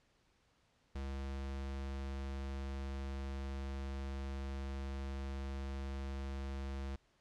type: tone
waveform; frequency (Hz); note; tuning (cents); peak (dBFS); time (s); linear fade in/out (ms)
square; 68; C#2; -33; -40; 0.95-6.96; 5
effects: pink hiss -73 dBFS RMS until 7.2 s + low-pass 6000 Hz 12 dB/octave